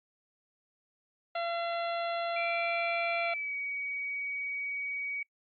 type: harmonic tone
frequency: 681 Hz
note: F5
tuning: 44 cents flat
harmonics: 1 / 2 / 3 / 4 / 5 / 6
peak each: -32 / -38 / -42 / -44 / -46 / -48 dBFS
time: 1.35-3.34 s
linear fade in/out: 5 ms
type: tone with pitch glide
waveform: sine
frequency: 2349 to 2259 Hz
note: D7 to C#7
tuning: 0 to +32 cents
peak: -33 dBFS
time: 2.36-5.23 s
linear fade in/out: 5 ms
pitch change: -68 cents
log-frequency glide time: 3.22-3.55 s
effects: noise-tail reverb RT60 0.1 s tail -24 dB re dry + Opus 48 kbps